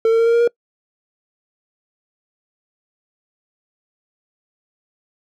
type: tone with pitch steps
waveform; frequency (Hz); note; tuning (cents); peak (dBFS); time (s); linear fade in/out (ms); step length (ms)
triangle; 450.7 / 455.1 / 459.6 / 464.2 / 468.8 / 473.4; A4 / A#4 / A#4 / A#4 / A#4 / A#4; +42 / -42 / -25 / -7 / +10 / +27; -9; 0.05-0.476; 2; 71
effects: noise-tail reverb RT60 0.1 s tail -25 dB re dry